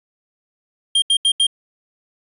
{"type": "tone bursts", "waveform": "square", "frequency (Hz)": 3197, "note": "G7", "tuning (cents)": 33, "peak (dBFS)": -13, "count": 4, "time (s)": [0.95, 1.468], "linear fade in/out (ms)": 5, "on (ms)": 71, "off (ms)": 78, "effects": ["resampled to 32000 Hz"]}